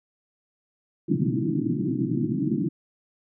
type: band-pass noise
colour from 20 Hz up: white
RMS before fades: -25 dBFS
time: 1.08-2.69 s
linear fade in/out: 10 ms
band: 120 to 340 Hz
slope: 96 dB/octave
effects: none